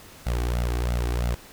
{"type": "tone with flanger", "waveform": "sawtooth", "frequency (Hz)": 59.7, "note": "A#1", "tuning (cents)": 42, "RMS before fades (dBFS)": -25, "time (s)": [0.26, 1.35], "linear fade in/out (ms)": 10, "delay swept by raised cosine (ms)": [1.4, 2.7], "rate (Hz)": 3, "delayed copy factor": 0.7, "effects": ["pink hiss -47 dBFS RMS until 1.52 s"]}